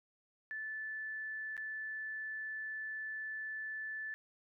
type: tone with dropouts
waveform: sine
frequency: 1748 Hz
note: A6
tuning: 12 cents flat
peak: -39 dBFS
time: 0.51-4.14 s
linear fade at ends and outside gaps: 0 ms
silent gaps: 1.567-1.577 s
effects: none